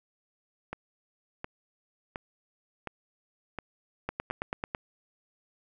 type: two click trains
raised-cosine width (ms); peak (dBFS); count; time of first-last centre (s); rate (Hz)
0.5; -16 / -20; 7 / 6; 4.09-4.749 / 0.73-4.301; 9.11 / 1.4
effects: none